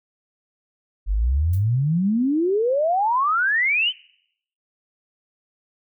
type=exponential sweep; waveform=sine; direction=up; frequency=45.05 to 3136 Hz; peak=-17 dBFS; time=1.06-3.93 s; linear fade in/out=50 ms
type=noise with exponential decay; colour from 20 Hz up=violet; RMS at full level=-37 dBFS; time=1.53-1.67 s; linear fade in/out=5 ms; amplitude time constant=29 ms
effects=noise-tail reverb RT60 0.7 s tail -22 dB re dry